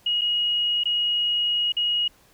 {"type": "tone with dropouts", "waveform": "sine", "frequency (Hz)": 2890, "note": "F#7", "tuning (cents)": -41, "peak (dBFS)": -20, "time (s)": [0.06, 2.08], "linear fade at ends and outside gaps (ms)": 5, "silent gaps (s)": [[0.212, 0.216], [0.837, 0.855], [1.722, 1.767]], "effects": ["pink hiss -57 dBFS RMS until 2.33 s"]}